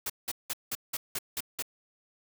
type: noise bursts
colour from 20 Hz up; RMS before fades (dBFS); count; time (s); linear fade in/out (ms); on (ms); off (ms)
white; -33; 8; 0.06-1.624; 5; 38; 180
effects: none

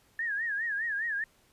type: tone with vibrato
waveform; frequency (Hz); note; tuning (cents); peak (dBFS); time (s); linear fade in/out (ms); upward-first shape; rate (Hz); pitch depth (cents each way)
sine; 1745; A6; -15; -29; 0.19-1.24; 2; sine; 4.9; 140
effects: pink hiss -65 dBFS RMS until 1.52 s + resampled to 32000 Hz

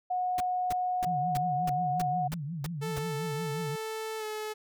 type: tone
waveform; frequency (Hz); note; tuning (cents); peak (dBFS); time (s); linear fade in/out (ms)
sine; 729; F#5; -26; -27; 0.1-2.28; 10
type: noise bursts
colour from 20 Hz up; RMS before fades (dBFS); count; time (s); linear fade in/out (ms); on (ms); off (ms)
pink; -37; 9; 0.38-2.987; 2; 23; 300
type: tone with vibrato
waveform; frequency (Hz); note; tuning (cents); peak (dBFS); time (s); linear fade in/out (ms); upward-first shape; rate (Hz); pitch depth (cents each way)
sine; 155.1; D#3; -5; -33; 1.06-3.76; 10; triangle; 5.6; 240
type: tone with pitch glide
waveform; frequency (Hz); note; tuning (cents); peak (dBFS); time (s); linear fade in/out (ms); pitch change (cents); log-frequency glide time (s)
sawtooth; 440 to 429.5; A4 to A4; 0 to -42; -30; 2.81-4.54; 20; -42; 4.18-4.24
effects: none

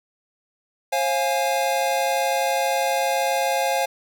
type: chord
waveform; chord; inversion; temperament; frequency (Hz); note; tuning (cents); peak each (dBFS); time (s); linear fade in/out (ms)
square; F minor; second; equal with one note detuned; 536.7 / 698.5 / 830.6; C5 / F5 / Ab5; +44 / 0 / 0; -25 / -25 / -25; 0.92-3.86; 10
effects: none

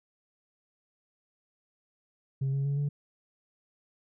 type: tone with pitch steps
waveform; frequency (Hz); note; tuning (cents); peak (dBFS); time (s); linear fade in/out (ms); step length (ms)
sine; 135.1 / 138.02 / 141 / 144.05; C#3 / C#3 / C#3 / D3; -44 / -7 / +30 / -33; -24; 2.41-2.89; 10; 120
effects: tanh soft clip ceiling -25 dBFS

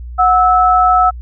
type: tone pair together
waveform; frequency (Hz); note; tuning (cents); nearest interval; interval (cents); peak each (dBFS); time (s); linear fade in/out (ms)
sine; 733 / 1306.1; F#5 / E6; -16 / -16; minor seventh; 1000; -10; 0.18-1.11; 20
effects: added 60 Hz sine -25 dBFS peak until 1.21 s

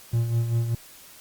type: tone with tremolo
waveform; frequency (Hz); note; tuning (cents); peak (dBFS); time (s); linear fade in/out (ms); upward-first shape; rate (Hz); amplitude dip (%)
triangle; 116.54; A#2; 0; -17; 0.13-0.75; 5; sine; 5.1; 55
effects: white hiss -48 dBFS RMS until 1.2 s + Opus 48 kbps

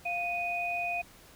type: tone pair together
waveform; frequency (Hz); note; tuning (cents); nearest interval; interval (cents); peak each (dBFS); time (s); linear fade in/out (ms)
sine; 699 / 2484; F5 / D#7; +1 / -3; octave + minor seventh; 2196; -33 / -32; 0.05-1.02; 10
effects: pink hiss -55 dBFS RMS until 1.35 s

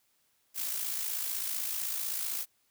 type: noise with amplitude modulation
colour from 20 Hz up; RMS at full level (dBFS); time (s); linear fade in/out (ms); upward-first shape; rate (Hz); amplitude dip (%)
blue; -32; 0.54-2.46; 50; sine; 55.8; 50
effects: white hiss -72 dBFS RMS until 2.7 s

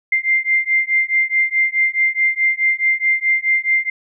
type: beating tone pair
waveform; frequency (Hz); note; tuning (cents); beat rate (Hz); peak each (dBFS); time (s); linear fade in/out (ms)
sine; 2093 / 2097.7; C7 / C7; 0 / +4; 4.7; -17; 0.12-3.9; 5
effects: none

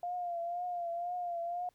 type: tone with vibrato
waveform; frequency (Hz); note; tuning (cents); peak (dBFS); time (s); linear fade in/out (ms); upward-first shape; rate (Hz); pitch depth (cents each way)
sine; 698.5; F5; 0; -34; 0.03-1.69; 2; triangle; 2; 57
effects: pink hiss -74 dBFS RMS until 1.74 s

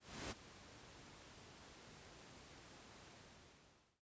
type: noise with ADSR envelope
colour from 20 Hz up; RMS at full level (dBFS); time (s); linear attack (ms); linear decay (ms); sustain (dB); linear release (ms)
pink; -45; 0-4.01; 310; 22; -14; 930
effects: high-pass 60 Hz 12 dB/octave + resampled to 16000 Hz

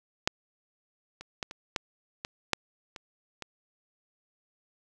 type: clicks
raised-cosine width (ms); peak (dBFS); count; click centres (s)
0.2; -6 / -25 / -15 / -24 / -11 / -17 / -6 / -24 / -21; 9; 0.275 / 1.21 / 1.428 / 1.511 / 1.762 / 2.249 / 2.533 / 2.962 / 3.423
effects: none

